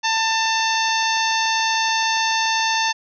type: harmonic tone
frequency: 893 Hz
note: A5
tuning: 25 cents sharp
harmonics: 1 / 2 / 3 / 4 / 5 / 6 / 7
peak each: -21 / -24 / -26 / -27 / -28 / -29 / -29 dBFS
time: 0.03-2.93 s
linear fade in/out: 20 ms
effects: none